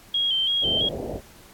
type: tone with vibrato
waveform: sine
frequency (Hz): 3205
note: G7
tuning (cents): +38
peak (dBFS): -20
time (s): 0.14-0.89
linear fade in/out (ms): 5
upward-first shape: square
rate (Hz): 3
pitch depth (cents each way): 42
type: low-pass noise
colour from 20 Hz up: white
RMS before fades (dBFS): -31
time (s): 0.61-1.21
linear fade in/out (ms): 50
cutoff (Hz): 680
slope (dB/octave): 48
effects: pink hiss -50 dBFS RMS until 1.53 s + AAC 64 kbps